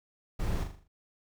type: noise with echo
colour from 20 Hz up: brown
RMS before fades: -31 dBFS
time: 0.39-0.64 s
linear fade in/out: 10 ms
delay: 40 ms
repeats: 6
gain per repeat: -6 dB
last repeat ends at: 0.88 s
effects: none